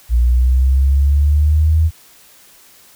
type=linear sweep; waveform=sine; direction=up; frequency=58.3 to 81 Hz; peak=-9 dBFS; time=0.09-1.91 s; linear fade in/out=50 ms; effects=white hiss -46 dBFS RMS until 2.95 s